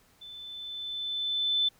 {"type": "tone with level ramp", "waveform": "sine", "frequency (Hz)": 3520, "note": "A7", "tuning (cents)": 0, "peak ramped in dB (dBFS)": [-43, -22], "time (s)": [0.21, 1.69], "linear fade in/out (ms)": 10, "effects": ["pink hiss -63 dBFS RMS until 1.79 s"]}